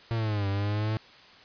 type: linear two-way sweep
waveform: 45% pulse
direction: down then up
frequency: 116.2 to 98 to 110.4 Hz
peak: -26 dBFS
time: 0.11-0.97 s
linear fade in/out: 0 ms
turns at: 0.48 s
effects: white hiss -52 dBFS RMS until 1.44 s + resampled to 11025 Hz